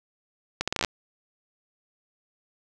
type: accelerating click train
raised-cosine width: 0.2 ms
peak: -8 dBFS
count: 9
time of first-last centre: 0.61-0.848 s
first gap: 66 ms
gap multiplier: 0.75
effects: none